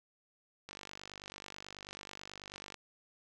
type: click train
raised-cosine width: 0.2 ms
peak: -28 dBFS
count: 102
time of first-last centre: 0.69-2.743 s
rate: 49.2 Hz
effects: none

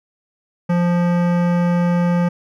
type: tone with hard clipping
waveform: sine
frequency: 174.61 Hz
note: F3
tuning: in tune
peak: -16 dBFS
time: 0.69-2.29 s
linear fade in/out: 10 ms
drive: 17 dB
effects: none

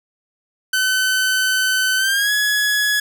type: tone with pitch glide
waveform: sawtooth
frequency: 1520 to 1686.5 Hz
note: F#6 to G#6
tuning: +46 to +26 cents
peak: -12 dBFS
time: 0.73-3 s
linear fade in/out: 5 ms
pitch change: +180 cents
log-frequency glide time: 1.97-2.32 s
effects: none

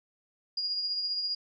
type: tone with tremolo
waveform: sine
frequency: 4854 Hz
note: D#8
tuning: 44 cents flat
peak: -27 dBFS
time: 0.57-1.35 s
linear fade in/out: 5 ms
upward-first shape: triangle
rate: 15 Hz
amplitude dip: 45%
effects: none

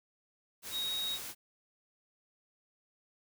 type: tone in noise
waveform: sine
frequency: 3779 Hz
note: A#7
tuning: 23 cents sharp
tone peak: -33 dBFS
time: 0.71-1.19 s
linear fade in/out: 50 ms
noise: white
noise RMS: -43 dBFS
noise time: 0.62-1.35 s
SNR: +7 dB
effects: none

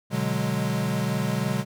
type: chord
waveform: square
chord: G# half-diminished seventh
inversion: first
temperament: equal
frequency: 123.47 / 146.83 / 185 / 207.7 Hz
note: B2 / D3 / F#3 / G#3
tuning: 0 / 0 / 0 / 0 cents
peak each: -30 dBFS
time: 0.1-1.65 s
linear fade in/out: 50 ms
effects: none

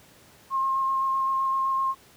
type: tone with vibrato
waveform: sine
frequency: 1069 Hz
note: C6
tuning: 37 cents sharp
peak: -22 dBFS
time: 0.5-1.95 s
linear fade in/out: 50 ms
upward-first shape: square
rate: 7.8 Hz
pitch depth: 9 cents each way
effects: pink hiss -54 dBFS RMS until 2.16 s + high-pass 80 Hz 12 dB/octave

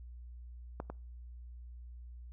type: clicks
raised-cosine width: 1 ms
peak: -24 / -27 dBFS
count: 2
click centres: 0.801 / 0.9 s
effects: noise-tail reverb RT60 0.4 s tail -26 dB re dry + added 60 Hz sine -46 dBFS peak until 2.32 s

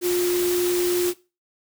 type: tone in noise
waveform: sine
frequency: 354.9 Hz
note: F4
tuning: 28 cents sharp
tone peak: -19 dBFS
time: 0.01-1.14 s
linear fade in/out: 50 ms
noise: white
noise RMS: -29 dBFS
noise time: 0.01-1.14 s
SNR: +7 dB
effects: noise-tail reverb RT60 0.3 s tail -19 dB re dry

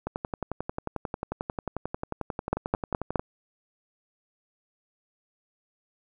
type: two click trains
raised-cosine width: 1 ms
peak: -9 / -16 dBFS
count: 4 / 36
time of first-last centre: 2.53-3.158 / 0.07-3.195 s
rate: 4.78 / 11.2 Hz
effects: none

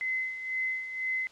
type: tone with tremolo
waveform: sine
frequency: 2046 Hz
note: C7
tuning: 39 cents flat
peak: -27 dBFS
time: 0.01-1.27 s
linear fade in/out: 0 ms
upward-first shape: sine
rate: 2 Hz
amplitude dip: 65%
effects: white hiss -56 dBFS RMS until 1.31 s + low-pass 5000 Hz 12 dB/octave

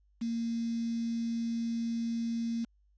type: tone with quantisation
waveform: sine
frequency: 231 Hz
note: A#3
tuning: 16 cents flat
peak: -30 dBFS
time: 0.21-2.65 s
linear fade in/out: 10 ms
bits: 8
effects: added 50 Hz sine -64 dBFS peak until 2.97 s + resampled to 16000 Hz

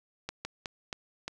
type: slowing click train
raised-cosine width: 0.2 ms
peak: -18 dBFS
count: 5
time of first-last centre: 0.29-1.28 s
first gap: 160 ms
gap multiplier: 1.3
effects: none

